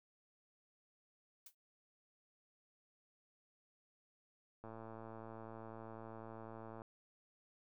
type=noise with exponential decay; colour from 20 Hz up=blue; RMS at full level=-50 dBFS; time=1.46-1.55 s; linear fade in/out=5 ms; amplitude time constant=18 ms
type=click train; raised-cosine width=1 ms; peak=-37 dBFS; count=245; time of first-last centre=4.64-6.819 s; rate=112 Hz
effects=none